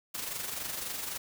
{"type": "noise with amplitude modulation", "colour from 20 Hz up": "white", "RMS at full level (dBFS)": -35, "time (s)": [0.14, 1.18], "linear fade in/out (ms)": 10, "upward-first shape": "sine", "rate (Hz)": 23.7, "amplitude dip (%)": 50, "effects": []}